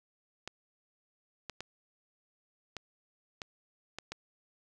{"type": "clicks", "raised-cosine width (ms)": 0.2, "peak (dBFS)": -22, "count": 7, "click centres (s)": [0.476, 1.497, 1.606, 2.767, 3.418, 3.986, 4.12], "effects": []}